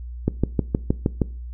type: click train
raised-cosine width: 3 ms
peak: -5 dBFS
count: 7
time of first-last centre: 0.28-1.218 s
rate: 6.4 Hz
effects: noise-tail reverb RT60 0.4 s tail -21 dB re dry + added 60 Hz sine -31 dBFS peak until 1.53 s